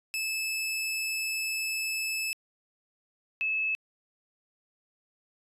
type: tone pair in turn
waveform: sawtooth / sine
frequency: 2612 / 2601 Hz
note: E7 / E7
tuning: -17 / -24 cents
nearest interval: unison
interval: 7 cents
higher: first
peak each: -26 dBFS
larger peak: neither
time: 0.14-2.33 / 3.41-3.75 s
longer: first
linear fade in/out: 0 ms
effects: resampled to 32000 Hz